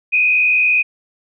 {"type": "tone with frequency modulation", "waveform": "sine", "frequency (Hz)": 2489, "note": "D#7", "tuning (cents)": 0, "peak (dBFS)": -11, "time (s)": [0.12, 0.83], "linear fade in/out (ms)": 20, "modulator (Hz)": 60.3, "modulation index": 1.1, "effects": []}